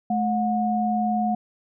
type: tone pair together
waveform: sine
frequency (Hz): 215.5 / 724.9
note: A3 / F#5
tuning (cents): -36 / -36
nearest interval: octave + major sixth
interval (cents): 2100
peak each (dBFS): -23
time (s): 0.1-1.35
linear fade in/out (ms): 5
effects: none